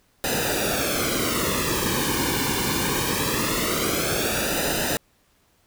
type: noise with flanger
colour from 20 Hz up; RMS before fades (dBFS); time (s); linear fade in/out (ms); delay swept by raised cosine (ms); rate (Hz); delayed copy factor
pink; -24; 0.24-4.97; 0; 0.9 to 1.55; 0.22; -0.8
effects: pink hiss -63 dBFS RMS until 5.66 s